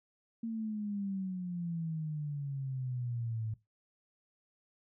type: exponential sweep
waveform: sine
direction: down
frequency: 230 to 108.4 Hz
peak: -34 dBFS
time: 0.43-3.54 s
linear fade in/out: 5 ms
effects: noise-tail reverb RT60 0.2 s tail -18 dB re dry